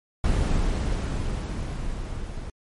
brown noise with level ramp, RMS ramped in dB -21 to -34 dBFS, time 0.24-2.5 s, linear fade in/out 2 ms, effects MP3 48 kbps

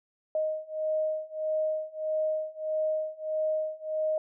sine beating tone pair, 622.3 / 623.9 Hz, D#5 / D#5, 0 / +5 cents, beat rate 1.6 Hz, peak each -31 / -30 dBFS, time 0.35-4.18 s, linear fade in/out 2 ms, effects none

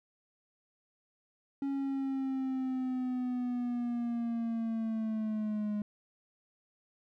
triangle linear sweep, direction down, 277.2 to 207.7 Hz, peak -29 dBFS, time 1.62-5.82 s, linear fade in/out 2 ms, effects none

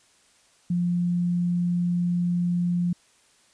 sine tone, 175.3 Hz, F3, 7 cents sharp, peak -21 dBFS, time 0.7-2.93 s, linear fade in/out 5 ms, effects white hiss -60 dBFS RMS until 3.53 s + resampled to 22050 Hz

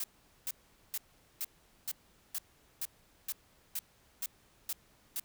blue noise bursts, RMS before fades -36 dBFS, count 12, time 0-5.198 s, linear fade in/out 2 ms, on 39 ms, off 430 ms, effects pink hiss -66 dBFS RMS until 5.24 s

